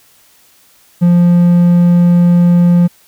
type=tone; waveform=triangle; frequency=174.5 Hz; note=F3; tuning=1 cent flat; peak=-3 dBFS; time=1.01-2.88 s; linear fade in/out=20 ms; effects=white hiss -48 dBFS RMS until 3.07 s